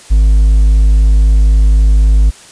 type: tone with hard clipping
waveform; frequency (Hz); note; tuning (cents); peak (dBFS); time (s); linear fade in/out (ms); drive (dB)
triangle; 51.91; G#1; 0; -5; 0.1-2.31; 20; 5
effects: white hiss -37 dBFS RMS until 2.51 s + resampled to 22050 Hz